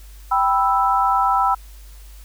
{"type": "chord", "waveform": "sine", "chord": "E minor", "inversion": "first", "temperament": "equal", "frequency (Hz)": [784, 987.8, 1318.5], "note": ["G5", "B5", "E6"], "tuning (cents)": [0, 0, 0], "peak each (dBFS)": -19, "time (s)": [0.31, 1.55], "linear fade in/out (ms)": 10, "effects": ["added 50 Hz sine -38 dBFS peak until 2.24 s", "white hiss -50 dBFS RMS until 2.24 s"]}